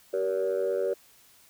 sine tone cluster, 384.6 / 475 / 570 Hz, G4 / A#4 / C#5, -33 / +33 / +48 cents, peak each -28 dBFS, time 0.13-0.94 s, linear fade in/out 10 ms, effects tanh soft clip ceiling -20 dBFS + white hiss -58 dBFS RMS until 1.49 s

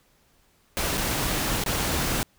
pink noise with dropouts, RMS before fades -26 dBFS, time 0.77-2.23 s, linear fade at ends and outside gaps 0 ms, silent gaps 0.973-0.978 / 1.638-1.662 s, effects pink hiss -63 dBFS RMS until 2.38 s

